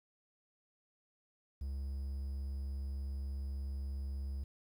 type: tone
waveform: triangle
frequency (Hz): 68.3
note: C#2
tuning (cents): -25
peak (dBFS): -35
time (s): 1.61-4.44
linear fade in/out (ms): 5
effects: 11-bit